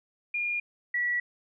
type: tone pair in turn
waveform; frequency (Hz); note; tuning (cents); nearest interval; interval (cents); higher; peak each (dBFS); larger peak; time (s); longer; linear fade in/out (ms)
sine; 2419 / 1940.9; D#7 / B6; -49 / -31; major third; 382; first; -27 / -25; second; 0.34-0.6 / 0.94-1.2; neither; 5
effects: none